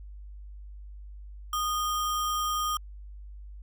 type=tone with sample-and-hold; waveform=sine; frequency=1232 Hz; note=D#6; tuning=17 cents flat; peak=-26 dBFS; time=1.53-2.77 s; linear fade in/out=2 ms; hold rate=4410 Hz; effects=added 50 Hz sine -41 dBFS peak until 3.62 s